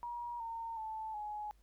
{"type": "tone with pitch steps", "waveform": "sine", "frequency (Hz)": [954, 914.6, 876.8, 840.6], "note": ["A#5", "A#5", "A5", "G#5"], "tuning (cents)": [40, -33, -6, 21], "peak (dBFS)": -39, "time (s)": [0.03, 1.51], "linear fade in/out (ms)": 0, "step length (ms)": 370, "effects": ["added 50 Hz sine -63 dBFS peak until 1.62 s", "pink hiss -75 dBFS RMS until 1.62 s"]}